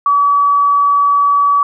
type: tone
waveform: sine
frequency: 1142 Hz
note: D6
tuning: 49 cents flat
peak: -8 dBFS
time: 0.06-1.63 s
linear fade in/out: 2 ms
effects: none